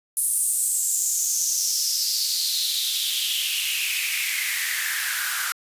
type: noise with high-pass filter sweep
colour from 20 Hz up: white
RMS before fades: -24 dBFS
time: 0.17-5.52 s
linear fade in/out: 0 ms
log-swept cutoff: 9800 to 1400 Hz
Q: 5.2
effects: resampled to 32000 Hz